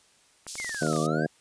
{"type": "clicks", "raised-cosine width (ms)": 0.5, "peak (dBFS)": -26, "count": 10, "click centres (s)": [0.467, 0.555, 0.6, 0.646, 0.694, 0.746, 0.829, 0.867, 0.931, 0.963]}
{"type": "high-pass noise", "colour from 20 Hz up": "pink", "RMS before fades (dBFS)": -37, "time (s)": [0.47, 1.07], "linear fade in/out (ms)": 10, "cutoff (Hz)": 4400, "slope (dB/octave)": 24}
{"type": "exponential two-way sweep", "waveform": "triangle", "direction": "down then up", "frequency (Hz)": [2232, 1138, 1645], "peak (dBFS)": -31, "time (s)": [0.58, 1.26], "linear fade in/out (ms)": 5, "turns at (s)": 1}
{"type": "harmonic tone", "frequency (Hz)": 77.78, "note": "D#2", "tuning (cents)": 0, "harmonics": [2, 3, 4, 5, 6, 7, 8, 9], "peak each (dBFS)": [-29, -31, -32, -33, -34, -34, -35, -36], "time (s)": [0.81, 1.27], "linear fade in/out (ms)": 10}
{"effects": ["white hiss -61 dBFS RMS until 1.4 s", "resampled to 22050 Hz"]}